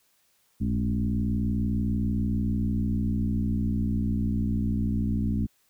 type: tone with frequency modulation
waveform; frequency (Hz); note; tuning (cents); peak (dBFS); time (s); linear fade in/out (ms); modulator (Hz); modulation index
sine; 146.83; D3; 0; -23; 0.6-5.47; 20; 60.1; 1.9
effects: white hiss -67 dBFS RMS until 5.69 s